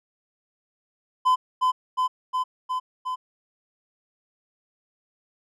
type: tone with echo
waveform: triangle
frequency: 1017 Hz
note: C6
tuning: 50 cents flat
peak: -14 dBFS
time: 1.25-1.36 s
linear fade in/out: 20 ms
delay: 360 ms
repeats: 5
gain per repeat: -2 dB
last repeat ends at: 3.16 s
effects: none